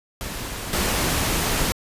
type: noise with level steps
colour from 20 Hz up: pink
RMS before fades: -31 / -22 dBFS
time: 0.21-1.72 s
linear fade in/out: 0 ms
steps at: 0.73 s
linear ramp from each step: 2 ms
effects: resampled to 32000 Hz